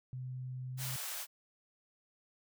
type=tone with pitch glide; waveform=sine; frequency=127.8 to 129.66 Hz; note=C3 to C3; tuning=-40 to -15 cents; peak=-39 dBFS; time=0.13-0.96 s; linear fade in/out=0 ms; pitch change=+25 cents; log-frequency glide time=0.74-0.8 s
type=high-pass noise; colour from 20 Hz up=white; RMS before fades=-41 dBFS; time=0.77-1.27 s; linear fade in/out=50 ms; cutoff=570 Hz; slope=24 dB/octave
effects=none